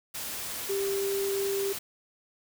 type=tone in noise; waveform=sine; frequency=394.6 Hz; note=G4; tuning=11 cents sharp; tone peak=-27 dBFS; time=0.69-1.73 s; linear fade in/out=10 ms; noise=white; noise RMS=-36 dBFS; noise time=0.14-1.79 s; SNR=+6 dB; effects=none